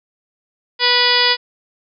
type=harmonic tone; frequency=490 Hz; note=B4; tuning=14 cents flat; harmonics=1 / 2 / 3 / 4 / 5 / 6 / 7 / 8 / 9 / 10; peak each=-23 / -21 / -24 / -19 / -24 / -21 / -19 / -24 / -21 / -18 dBFS; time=0.79-1.37 s; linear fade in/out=50 ms; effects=none